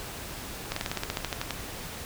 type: slowing click train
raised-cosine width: 0.2 ms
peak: -12 dBFS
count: 13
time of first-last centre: 0.72-1.507 s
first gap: 44 ms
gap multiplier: 1.07
effects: pink hiss -39 dBFS RMS until 2.05 s